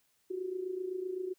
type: tone with amplitude modulation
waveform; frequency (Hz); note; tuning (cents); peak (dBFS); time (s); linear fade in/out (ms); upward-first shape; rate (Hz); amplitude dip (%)
sine; 370; F#4; 0; -31; 0.3-1.34; 10; sine; 27.8; 70
effects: white hiss -73 dBFS RMS until 1.38 s